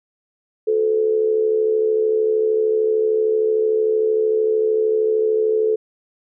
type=tone with amplitude modulation; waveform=sine; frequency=435.3 Hz; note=A4; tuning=19 cents flat; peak=-12 dBFS; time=0.67-5.76 s; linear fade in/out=10 ms; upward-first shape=sine; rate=73.2 Hz; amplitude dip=60%; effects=none